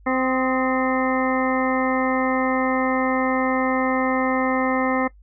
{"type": "harmonic tone with a mistuned harmonic", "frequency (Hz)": 260, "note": "C4", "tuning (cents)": -11, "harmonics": [1, 2, 3, 4, 5, 7, 8], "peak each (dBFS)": [-22, -25, -27, -28, -29, -30, -31], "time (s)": [0.06, 5.08], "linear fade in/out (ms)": 10, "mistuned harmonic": 5, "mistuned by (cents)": -41, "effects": ["noise-tail reverb RT60 0.1 s tail -19 dB re dry", "added 50 Hz sine -46 dBFS peak until 5.22 s"]}